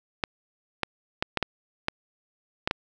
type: clicks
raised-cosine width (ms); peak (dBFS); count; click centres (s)
0.3; -8; 8; 0.238 / 0.833 / 1.225 / 1.373 / 1.427 / 1.884 / 2.675 / 2.711
effects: none